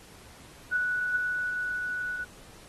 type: tone with level ramp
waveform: sine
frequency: 1476 Hz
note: F#6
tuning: 5 cents flat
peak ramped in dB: -25 to -30 dBFS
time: 0.71-2.25 s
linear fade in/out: 20 ms
effects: pink hiss -52 dBFS RMS until 2.68 s + AAC 32 kbps